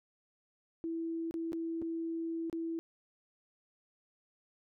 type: tone with dropouts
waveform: sine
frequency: 329.6 Hz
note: E4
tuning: in tune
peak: -34 dBFS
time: 0.84-2.79 s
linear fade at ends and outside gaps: 0 ms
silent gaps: 1.31-1.341 / 1.521-1.531 / 1.817-1.823 / 2.498-2.528 s
effects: none